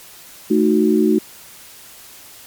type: chord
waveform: sine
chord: D# diminished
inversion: second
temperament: equal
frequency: 220 / 311.1 / 370 Hz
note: A3 / D#4 / F#4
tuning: 0 / 0 / 0 cents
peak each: -16 dBFS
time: 0.5-1.19 s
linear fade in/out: 10 ms
effects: white hiss -41 dBFS RMS until 2.46 s + MP3 96 kbps